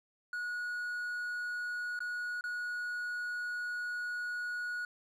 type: tone with dropouts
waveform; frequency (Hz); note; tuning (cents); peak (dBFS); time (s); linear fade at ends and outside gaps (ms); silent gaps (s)
triangle; 1456; F#6; -28; -33; 0.33-4.85; 2; 1.991-2.004 / 2.41-2.439
effects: none